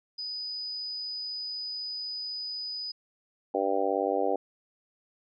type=tone; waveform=sine; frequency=4978 Hz; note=D#8; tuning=in tune; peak=-33 dBFS; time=0.18-2.92 s; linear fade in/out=10 ms
type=harmonic tone; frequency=98 Hz; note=G2; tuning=in tune; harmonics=3 / 4 / 5 / 6 / 7 / 8; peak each=-34 / -32 / -30 / -32 / -33 / -32 dBFS; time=3.54-4.36 s; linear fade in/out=5 ms
effects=none